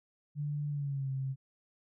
sine tone with pitch glide, 146.8 to 133.84 Hz, D3 to C3, 0 to +40 cents, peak -32 dBFS, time 0.35-1.36 s, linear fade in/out 50 ms, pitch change -160 cents, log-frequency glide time 0.69-1.1 s, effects none

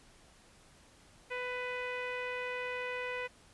sawtooth tone with low-pass filter, 497.7 Hz, B4, 13 cents sharp, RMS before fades -38 dBFS, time 1.3-3.28 s, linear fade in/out 20 ms, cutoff 2300 Hz, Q 4.4, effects pink hiss -61 dBFS RMS until 3.53 s + resampled to 24000 Hz

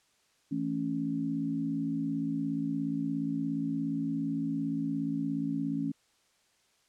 sine chord, A major, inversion second, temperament equal with one note detuned, 163.2 / 220 / 277.2 Hz, E3 / A3 / C#4, -17 / 0 / 0 cents, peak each -36 / -36 / -31 dBFS, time 0.51-5.92 s, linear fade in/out 10 ms, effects white hiss -69 dBFS RMS until 6.88 s + low-pass 8000 Hz 12 dB/octave

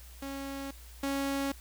sawtooth tone pair in turn, 274.7 / 276 Hz, C#4 / C#4, -16 / -7 cents, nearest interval unison, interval 9 cents, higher second, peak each -33 / -26 dBFS, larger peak second, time 0.22-0.71 / 1.03-1.52 s, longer neither, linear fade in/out 5 ms, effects added 60 Hz sine -48 dBFS peak until 1.6 s + white hiss -55 dBFS RMS until 1.6 s

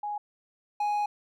sine / triangle tone pair in turn, 830.6 / 830.6 Hz, G#5 / G#5, 0 / 0 cents, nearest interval unison, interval 0 cents, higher neither, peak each -30 / -23 dBFS, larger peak second, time 0.03-0.18 / 0.8-1.06 s, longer second, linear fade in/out 5 ms, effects none

